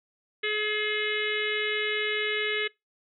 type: harmonic tone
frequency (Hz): 424.7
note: G#4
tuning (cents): +39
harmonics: 1 / 3 / 4 / 5 / 6 / 7 / 8 / 9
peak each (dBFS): -31 / -41 / -33 / -30 / -38 / -35 / -39 / -40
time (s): 0.43-2.68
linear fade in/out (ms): 10
effects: noise-tail reverb RT60 0.2 s tail -24 dB re dry

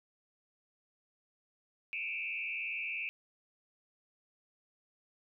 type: tone with frequency modulation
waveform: sine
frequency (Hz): 2489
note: D#7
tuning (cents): 0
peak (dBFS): -35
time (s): 1.93-3.09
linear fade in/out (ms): 0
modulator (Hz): 82.8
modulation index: 2.6
effects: none

